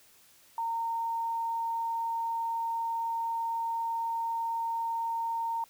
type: tone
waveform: sine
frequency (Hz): 918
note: A#5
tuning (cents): -27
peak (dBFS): -29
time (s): 0.58-5.64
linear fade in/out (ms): 2
effects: white hiss -60 dBFS RMS until 5.69 s